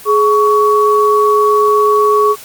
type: tone pair together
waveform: sine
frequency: 420.6 / 1123 Hz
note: G#4 / C#6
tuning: +22 / +22 cents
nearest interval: octave + perfect fourth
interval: 1700 cents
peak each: -10 dBFS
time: 0.05-2.36 s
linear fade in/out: 50 ms
effects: white hiss -34 dBFS RMS until 2.44 s + Opus 32 kbps